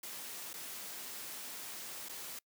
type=noise with dropouts; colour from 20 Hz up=white; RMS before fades=-45 dBFS; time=0.03-2.39 s; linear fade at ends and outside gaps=5 ms; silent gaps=0.532-0.538 / 2.087-2.093 s; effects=noise-tail reverb RT60 0.1 s tail -25 dB re dry + high-pass 150 Hz 12 dB/octave